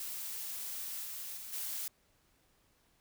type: noise with level steps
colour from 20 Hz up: blue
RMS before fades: -41 / -43 / -46 / -39 dBFS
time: 0-1.88 s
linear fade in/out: 2 ms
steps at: 1.03 / 1.36 / 1.52 s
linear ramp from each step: 20 ms
effects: pink hiss -71 dBFS RMS until 3 s